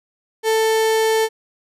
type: tone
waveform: 35% pulse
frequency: 442.5 Hz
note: A4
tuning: 10 cents sharp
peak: -13 dBFS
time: 0.43-1.29 s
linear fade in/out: 50 ms
effects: resampled to 32000 Hz